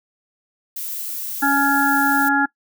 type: noise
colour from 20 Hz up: violet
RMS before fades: -28 dBFS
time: 0.76-2.29 s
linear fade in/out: 5 ms
type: harmonic tone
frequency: 279.6 Hz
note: C#4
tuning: 15 cents sharp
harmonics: 1 / 3 / 5 / 6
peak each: -20 / -20 / -20 / -20 dBFS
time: 1.42-2.46 s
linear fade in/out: 10 ms
effects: noise-tail reverb RT60 0.1 s tail -22 dB re dry